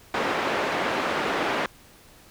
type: band-pass noise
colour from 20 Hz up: pink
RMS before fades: -26 dBFS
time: 0.14-1.66 s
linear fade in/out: 2 ms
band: 350 to 2300 Hz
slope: 12 dB/octave
effects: pink hiss -52 dBFS RMS until 2.3 s